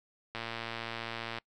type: click train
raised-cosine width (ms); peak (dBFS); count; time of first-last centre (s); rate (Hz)
0.3; -21; 120; 0.35-1.385; 115
effects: noise-tail reverb RT60 0.1 s tail -24 dB re dry